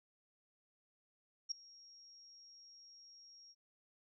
sine tone with ADSR envelope, 5588 Hz, F8, in tune, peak -33 dBFS, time 1.49-3.55 s, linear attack 25 ms, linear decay 5 ms, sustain -24 dB, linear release 42 ms, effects none

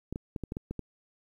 clicks, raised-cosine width 3 ms, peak -22 dBFS, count 8, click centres 0.126 / 0.159 / 0.362 / 0.437 / 0.521 / 0.569 / 0.71 / 0.793 s, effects 10-bit

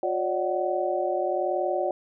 sine tone cluster, 358.4 / 560 / 601 / 748 Hz, F4 / C#5 / D5 / F#5, +45 / +18 / +40 / +19 cents, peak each -29 dBFS, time 0.03-1.91 s, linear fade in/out 2 ms, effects none

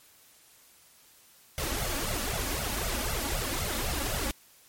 pink noise with flanger, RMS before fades -31 dBFS, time 1.58-4.31 s, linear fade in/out 0 ms, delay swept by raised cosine 1.4 to 3.6 ms, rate 3.9 Hz, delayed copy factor +0.95, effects white hiss -58 dBFS RMS until 4.68 s + MP3 64 kbps

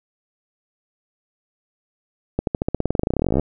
accelerating click train, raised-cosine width 2 ms, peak -6 dBFS, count 28, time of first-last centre 2.39-3.396 s, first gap 82 ms, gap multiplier 0.93, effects none

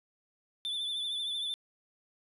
triangle tone with vibrato, 3512 Hz, A7, 4 cents flat, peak -31 dBFS, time 0.65-1.54 s, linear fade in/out 0 ms, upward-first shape triangle, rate 13 Hz, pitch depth 51 cents each way, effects resampled to 32000 Hz

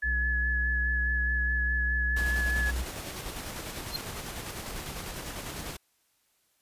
sine tone with vibrato, 1705 Hz, G#6, 45 cents sharp, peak -27 dBFS, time 0.02-2.71 s, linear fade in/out 10 ms, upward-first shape sine, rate 4.8 Hz, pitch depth 17 cents each way
triangle tone, 61.74 Hz, B1, in tune, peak -26 dBFS, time 0.03-2.86 s, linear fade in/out 50 ms
pink noise with tremolo, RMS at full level -37 dBFS, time 2.16-5.77 s, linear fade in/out 10 ms, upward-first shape square, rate 10 Hz, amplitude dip 30%
square tone with exponential growth, 4186 Hz, C8, in tune, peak -26 dBFS, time 3.88-3.96 s, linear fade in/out 1 ms, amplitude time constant 16 ms
effects white hiss -71 dBFS RMS until 6.61 s + resampled to 32000 Hz

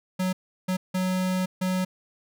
square tone bursts at uneven times, 185 Hz, F#3, in tune, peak -24 dBFS, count 4, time 0.19-0.33 / 0.68-0.77 / 0.94-1.46 / 1.61-1.85 s, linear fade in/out 10 ms, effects none

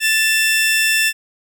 sawtooth tone pair together, 1760 / 2680 Hz, A6 / E7, 0 / +28 cents, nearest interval perfect fifth, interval 728 cents, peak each -13 dBFS, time 0-1.13 s, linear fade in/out 50 ms, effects none

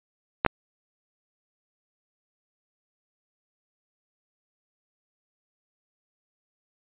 clicks, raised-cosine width 0.5 ms, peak -4 dBFS, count 2, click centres 0.449 / 0.463 s, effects resampled to 8000 Hz

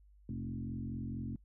sine tone with frequency modulation, 171.2 Hz, F3, 34 cents flat, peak -37 dBFS, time 0.29-1.36 s, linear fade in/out 2 ms, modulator 44.4 Hz, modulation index 2.4, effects noise-tail reverb RT60 0.1 s tail -26 dB re dry + added 50 Hz sine -59 dBFS peak until 1.44 s

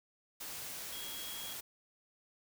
sine tone in noise, 3300 Hz, G#7, 12 cents flat, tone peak -46 dBFS, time 0.92-1.54 s, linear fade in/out 10 ms, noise white, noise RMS -44 dBFS, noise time 0.4-1.61 s, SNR -5 dB, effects none

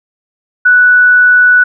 sine tone, 1480 Hz, F#6, in tune, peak -3 dBFS, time 0.65-1.64 s, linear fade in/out 10 ms, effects none

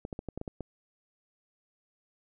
clicks, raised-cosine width 2 ms, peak -23 dBFS, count 8, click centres 0.051 / 0.128 / 0.191 / 0.287 / 0.376 / 0.414 / 0.478 / 0.607 s, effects none

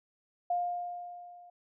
sine tone with level ramp, 706 Hz, F5, 19 cents sharp, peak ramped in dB -26 to -51 dBFS, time 0.5-1.5 s, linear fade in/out 5 ms, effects none

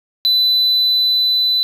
sine tone with level ramp, 4000 Hz, B7, 21 cents sharp, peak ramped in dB -8 to -11 dBFS, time 0.25-1.63 s, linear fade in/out 0 ms, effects tanh soft clip ceiling -10 dBFS + 8-bit

